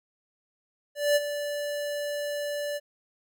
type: tone with ADSR envelope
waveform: square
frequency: 583 Hz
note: D5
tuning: 13 cents flat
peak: -19 dBFS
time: 0.95-2.8 s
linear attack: 210 ms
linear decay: 30 ms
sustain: -11 dB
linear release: 36 ms
effects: none